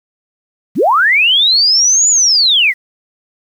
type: linear two-way sweep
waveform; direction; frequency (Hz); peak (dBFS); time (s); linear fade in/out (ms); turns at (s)
sine; up then down; 123.6 to 7040 to 1869; -7; 0.75-2.74; 50; 2.09
effects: 7-bit